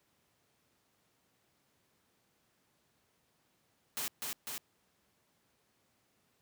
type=noise with echo; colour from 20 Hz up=white; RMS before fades=-37 dBFS; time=3.97-4.08 s; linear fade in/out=0 ms; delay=250 ms; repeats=2; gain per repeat=-2 dB; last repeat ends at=4.58 s; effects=pink hiss -74 dBFS RMS until 6.41 s + high-pass 100 Hz 12 dB/octave